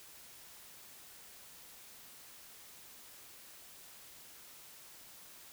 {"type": "silence", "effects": ["white hiss -55 dBFS RMS until 5.52 s"]}